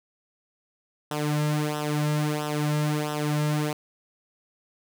sawtooth tone with flanger, 150 Hz, D3, 37 cents sharp, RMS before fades -26 dBFS, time 1.11-3.73 s, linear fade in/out 2 ms, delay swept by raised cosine 0.44 to 2.74 ms, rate 1.5 Hz, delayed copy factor -0.75, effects none

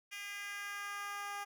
10% pulse tone with high-pass filter sweep, 405.6 Hz, G#4, 41 cents flat, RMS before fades -43 dBFS, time 0.11-1.45 s, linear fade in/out 20 ms, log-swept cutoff 2400 to 830 Hz, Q 1.9, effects none

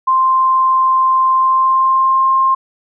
sine tone with pitch glide, 1046.5 to 1060.5 Hz, C6 to C6, 0 to +23 cents, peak -9 dBFS, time 0.07-2.55 s, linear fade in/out 10 ms, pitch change +23 cents, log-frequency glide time 1.33-2.31 s, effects none

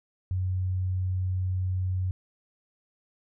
sine tone, 92.5 Hz, F#2, in tune, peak -25 dBFS, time 0.31-2.11 s, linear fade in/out 0 ms, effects none

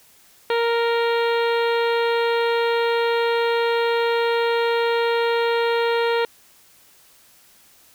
harmonic tone, 466.2 Hz, A#4, in tune, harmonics 1 / 2 / 3 / 4 / 5 / 6 / 7 / 8 / 9, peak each -19 / -25 / -29 / -31 / -33 / -35 / -36 / -37 / -38 dBFS, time 0.5-6.25 s, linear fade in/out 2 ms, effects white hiss -53 dBFS RMS until 7.94 s

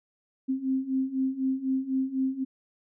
sine beating tone pair, 261.6 / 265.6 Hz, C4 / C4, 0 / +26 cents, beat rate 4 Hz, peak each -30 / -27 dBFS, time 0.48-2.45 s, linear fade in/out 20 ms, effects none

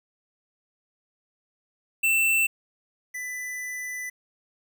square tone pair in turn, 2675 / 1994.2 Hz, E7 / B6, +25 / +16 cents, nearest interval perfect fourth, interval 509 cents, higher first, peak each -20 / -32 dBFS, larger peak first, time 2.03-2.47 / 3.14-4.1 s, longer second, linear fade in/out 10 ms, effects 10-bit

